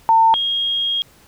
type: tone pair in turn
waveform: sine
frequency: 900 / 3260 Hz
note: A5 / G#7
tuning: +39 / -33 cents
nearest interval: octave + minor seventh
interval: 2228 cents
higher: second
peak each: -9 / -17 dBFS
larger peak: first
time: 0.09-0.34 / 0.34-1.02 s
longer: second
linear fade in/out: 0 ms
effects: pink hiss -50 dBFS RMS until 1.27 s